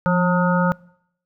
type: harmonic tone with a mistuned harmonic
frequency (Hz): 180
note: F#3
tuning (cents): -47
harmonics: 1 / 3 / 5 / 7 / 8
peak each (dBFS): -17 / -22 / -24 / -25 / -26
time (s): 0.06-0.72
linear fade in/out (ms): 0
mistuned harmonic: 1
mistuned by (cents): -50
effects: noise-tail reverb RT60 0.7 s tail -24 dB re dry